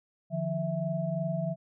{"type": "tone cluster", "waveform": "sine", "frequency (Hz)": [150.1, 173, 657], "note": ["D3", "F3", "E5"], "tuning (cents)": [38, -16, -6], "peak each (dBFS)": [-33, -32, -33], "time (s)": [0.3, 1.56], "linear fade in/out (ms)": 50, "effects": []}